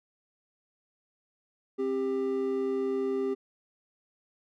triangle tone pair together, 264.8 / 396.2 Hz, C4 / G4, +21 / +18 cents, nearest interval perfect fifth, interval 697 cents, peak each -31 / -26 dBFS, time 1.78-3.35 s, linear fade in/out 20 ms, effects none

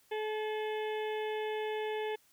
harmonic tone with a mistuned harmonic, 430 Hz, A4, 40 cents flat, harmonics 1 / 2 / 4 / 5 / 6 / 7 / 8, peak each -34 / -40 / -46 / -48 / -50 / -51 / -52 dBFS, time 0.11-2.16 s, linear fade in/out 10 ms, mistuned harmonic 8, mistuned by +18 cents, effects white hiss -67 dBFS RMS until 2.32 s

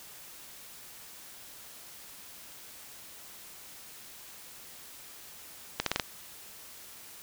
accelerating click train, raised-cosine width 0.2 ms, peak -9 dBFS, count 5, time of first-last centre 5.8-5.998 s, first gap 63 ms, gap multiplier 0.84, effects white hiss -49 dBFS RMS until 7.22 s

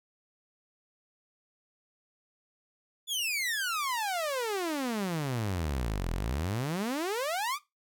sawtooth exponential two-way sweep, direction down then up, 3520 to 39.8 to 1247 Hz, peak -26 dBFS, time 3.07-7.59 s, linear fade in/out 50 ms, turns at 6.11 s, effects noise-tail reverb RT60 0.2 s tail -18 dB re dry

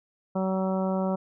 harmonic tone, 189.2 Hz, F#3, 39 cents sharp, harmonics 1 / 2 / 3 / 4 / 5 / 6 / 7, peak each -26 / -34 / -30 / -36 / -37 / -43 / -41 dBFS, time 0.35-1.16 s, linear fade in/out 10 ms, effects none

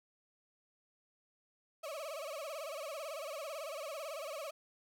35% pulse tone with vibrato, 602 Hz, D5, 43 cents sharp, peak -39 dBFS, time 1.83-4.51 s, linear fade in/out 10 ms, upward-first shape sine, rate 18 Hz, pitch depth 160 cents each way, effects none

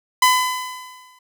sawtooth tone with exponential decay, 1009 Hz, B5, 37 cents sharp, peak -6 dBFS, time 0.22-1.19 s, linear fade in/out 5 ms, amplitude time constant 210 ms, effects none

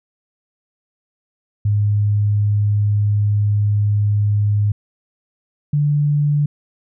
sine tone pair in turn, 103.6 / 146.51 Hz, G#2 / D3, -4 / -4 cents, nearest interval tritone, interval 600 cents, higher second, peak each -13 dBFS, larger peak neither, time 1.65-4.72 / 5.73-6.46 s, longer first, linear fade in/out 5 ms, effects none

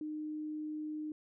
sine tone, 305.8 Hz, D#4, 30 cents flat, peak -37 dBFS, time 0.01-1.12 s, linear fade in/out 2 ms, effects none

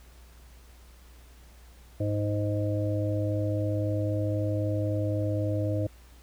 harmonic tone, 103.83 Hz, G#2, in tune, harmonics 1 / 3 / 5 / 6, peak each -27 / -32 / -34 / -35 dBFS, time 2-5.87 s, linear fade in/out 5 ms, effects added 60 Hz sine -50 dBFS peak until 6.22 s + pink hiss -58 dBFS RMS until 6.22 s

